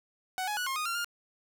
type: tone with pitch steps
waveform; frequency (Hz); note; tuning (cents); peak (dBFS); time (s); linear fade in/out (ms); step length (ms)
sawtooth; 746 / 838 / 1470 / 1070 / 1237 / 1375 / 1410; F#5 / G#5 / F#6 / C6 / D#6 / F6 / F6; +14 / +15 / -12 / +38 / -10 / -27 / +16; -27; 0.38-1.045; 0; 95
effects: none